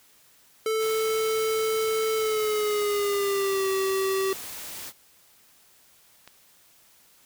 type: tone with pitch glide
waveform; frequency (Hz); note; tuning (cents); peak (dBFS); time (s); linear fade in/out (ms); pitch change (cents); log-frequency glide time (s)
square; 439.8 to 385.1; A4 to G4; -1 to -31; -24; 0.66-4.33; 2; -230; 2.15-3.68
type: noise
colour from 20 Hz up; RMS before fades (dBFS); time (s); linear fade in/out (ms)
white; -38; 0.78-4.93; 50
type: click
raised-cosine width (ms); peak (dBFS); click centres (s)
0.2; -27; 6.276
effects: white hiss -58 dBFS RMS until 7.25 s